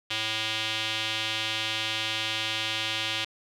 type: tone with band-pass filter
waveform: square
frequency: 110 Hz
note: A2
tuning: in tune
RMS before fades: -30 dBFS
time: 0.1-3.25 s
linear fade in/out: 10 ms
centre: 3200 Hz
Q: 2.7
effects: none